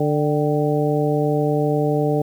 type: harmonic tone with a mistuned harmonic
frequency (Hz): 148.1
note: D3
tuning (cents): +15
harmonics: 1 / 2 / 3 / 4 / 5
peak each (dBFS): -21 / -23 / -21 / -25 / -27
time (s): 0-2.22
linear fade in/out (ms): 5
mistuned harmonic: 5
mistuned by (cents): +65
effects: 8-bit